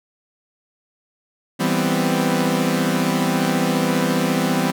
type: chord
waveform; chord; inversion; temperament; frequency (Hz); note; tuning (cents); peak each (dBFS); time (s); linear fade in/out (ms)
sawtooth; C major seventh; first; equal; 164.81 / 196 / 246.9 / 261.6; E3 / G3 / B3 / C4; 0 / 0 / 0 / 0; -19; 1.59-4.72; 20
effects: none